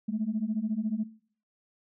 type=beating tone pair; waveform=sine; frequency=208.8 / 222.8 Hz; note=G#3 / A3; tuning=+10 / +22 cents; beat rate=14 Hz; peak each=-30 / -30 dBFS; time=0.08-1.04 s; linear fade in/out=10 ms; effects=noise-tail reverb RT60 0.5 s tail -18 dB re dry + tanh soft clip ceiling -20 dBFS